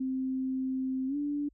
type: tone with pitch glide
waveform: sine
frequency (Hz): 261.6 to 290.3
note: C4 to D4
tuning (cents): 0 to -20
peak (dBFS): -29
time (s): 0-1.49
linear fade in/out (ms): 10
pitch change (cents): +180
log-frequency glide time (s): 1.07-1.16
effects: added 50 Hz sine -62 dBFS peak until 1.53 s